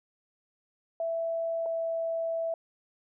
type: tone pair in turn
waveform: sine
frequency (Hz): 662 / 659.6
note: E5 / E5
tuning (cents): +7 / +1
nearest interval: unison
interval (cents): 6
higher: first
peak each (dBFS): -28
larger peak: neither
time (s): 1-1.66 / 1.66-2.54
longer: second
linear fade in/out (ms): 2
effects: none